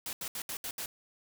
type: noise bursts at uneven times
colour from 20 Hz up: white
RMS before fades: -38 dBFS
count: 6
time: 0.06-0.13 / 0.21-0.28 / 0.35-0.42 / 0.49-0.57 / 0.64-0.71 / 0.78-0.86 s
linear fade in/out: 2 ms
effects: none